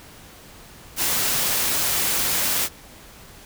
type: noise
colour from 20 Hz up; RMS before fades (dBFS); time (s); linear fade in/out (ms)
white; -22; 0.96-2.69; 50
effects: pink hiss -45 dBFS RMS until 3.45 s